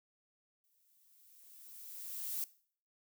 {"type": "noise with exponential growth", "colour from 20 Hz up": "violet", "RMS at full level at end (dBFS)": -37, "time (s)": [0.64, 2.44], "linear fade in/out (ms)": 1, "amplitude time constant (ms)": 390, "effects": ["noise-tail reverb RT60 0.5 s tail -19 dB re dry"]}